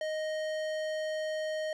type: tone with low-pass filter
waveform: square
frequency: 622.3 Hz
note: D#5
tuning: in tune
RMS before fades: -34 dBFS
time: 0.01-1.73 s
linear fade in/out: 2 ms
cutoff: 6200 Hz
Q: 0.51
effects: none